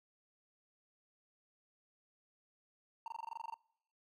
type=tone bursts; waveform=triangle; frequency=914 Hz; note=A#5; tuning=34 cents flat; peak=-38 dBFS; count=12; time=3.06-3.542 s; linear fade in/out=2 ms; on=20 ms; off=22 ms; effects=noise-tail reverb RT60 0.7 s tail -25 dB re dry